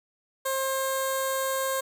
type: tone with notch filter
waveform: 10% pulse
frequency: 533 Hz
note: C5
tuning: 32 cents sharp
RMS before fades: -28 dBFS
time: 0.45-1.81 s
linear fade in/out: 10 ms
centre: 2500 Hz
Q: 0.58
effects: none